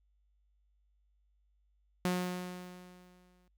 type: tone with exponential decay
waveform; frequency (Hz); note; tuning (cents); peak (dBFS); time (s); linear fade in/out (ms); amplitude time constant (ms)
sawtooth; 180.5; F#3; -43; -24; 2.05-3.48; 0; 310
effects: noise-tail reverb RT60 0.1 s tail -24 dB re dry + added 50 Hz sine -69 dBFS peak until 3.57 s